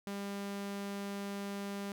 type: tone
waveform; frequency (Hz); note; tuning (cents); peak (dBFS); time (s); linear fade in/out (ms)
sawtooth; 200; G3; +35; -34; 0.07-1.92; 0
effects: none